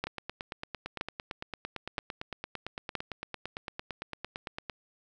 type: two click trains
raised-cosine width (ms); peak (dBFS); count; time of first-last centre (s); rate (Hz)
0.3; -20 / -15; 42 / 4; 0.07-4.698 / 0.04-2.953; 8.86 / 1.03
effects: none